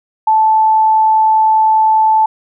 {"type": "tone", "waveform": "sine", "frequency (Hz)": 875, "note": "A5", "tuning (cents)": -10, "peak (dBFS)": -7, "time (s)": [0.27, 2.26], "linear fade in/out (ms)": 5, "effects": []}